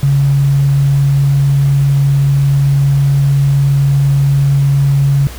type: tone with tanh clipping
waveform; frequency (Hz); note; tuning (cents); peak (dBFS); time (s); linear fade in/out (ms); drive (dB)
triangle; 139.4; C#3; +10; -7; 0.03-5.27; 0; 3
effects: added 60 Hz sine -28 dBFS peak until 5.38 s + pink hiss -32 dBFS RMS until 5.38 s